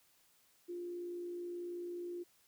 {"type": "tone with frequency modulation", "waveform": "sine", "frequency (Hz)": 350.3, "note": "F4", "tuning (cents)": 5, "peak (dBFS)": -40, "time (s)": [0.68, 2.24], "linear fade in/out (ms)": 20, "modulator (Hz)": 58.6, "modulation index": 0.21, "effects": ["white hiss -70 dBFS RMS until 2.47 s"]}